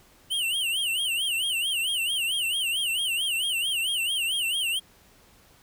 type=tone with vibrato; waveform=square; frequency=2954 Hz; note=F#7; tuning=3 cents flat; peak=-25 dBFS; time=0.3-4.8 s; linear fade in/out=20 ms; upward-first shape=sine; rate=4.5 Hz; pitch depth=170 cents each way; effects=pink hiss -57 dBFS RMS until 5.62 s